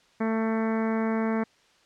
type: harmonic tone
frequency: 222.7 Hz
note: A3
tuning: 21 cents sharp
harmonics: 1 / 2 / 3 / 4 / 5 / 6 / 7 / 8 / 9 / 10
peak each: -25 / -31 / -35 / -37 / -39 / -41 / -42 / -43 / -44 / -45 dBFS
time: 0.2-1.44 s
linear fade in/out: 10 ms
effects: white hiss -61 dBFS RMS until 1.85 s + low-pass 5000 Hz 12 dB/octave